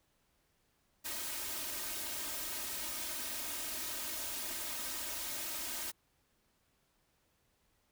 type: noise with comb filter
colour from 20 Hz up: white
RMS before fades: -40 dBFS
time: 1.04-5.92 s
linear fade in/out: 20 ms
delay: 3.2 ms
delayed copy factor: +0.9
effects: pink hiss -75 dBFS RMS until 7.91 s